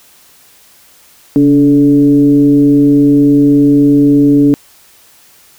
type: tone with frequency modulation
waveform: sine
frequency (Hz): 286.3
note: D4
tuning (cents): -44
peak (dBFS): -4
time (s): 1.36-4.54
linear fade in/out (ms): 0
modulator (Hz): 149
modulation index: 0.54
effects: white hiss -44 dBFS RMS until 5.58 s